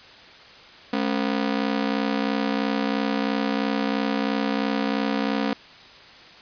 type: ring-modulated tone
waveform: sawtooth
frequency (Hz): 244.3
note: B3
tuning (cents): -19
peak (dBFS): -15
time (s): 0.93-5.53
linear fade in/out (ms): 0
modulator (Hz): 31.5
effects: white hiss -46 dBFS RMS until 6.41 s + resampled to 11025 Hz